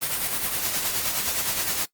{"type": "noise with tremolo", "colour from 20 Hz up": "white", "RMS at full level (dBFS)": -24, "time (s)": [0.01, 1.86], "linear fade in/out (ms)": 20, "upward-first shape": "triangle", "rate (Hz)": 9.6, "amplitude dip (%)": 50, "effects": ["noise-tail reverb RT60 0.1 s tail -17 dB re dry", "Opus 32 kbps"]}